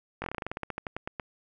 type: slowing click train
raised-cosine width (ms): 0.5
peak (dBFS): -18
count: 18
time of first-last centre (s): 0.22-1.198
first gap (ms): 20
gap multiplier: 1.12
effects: none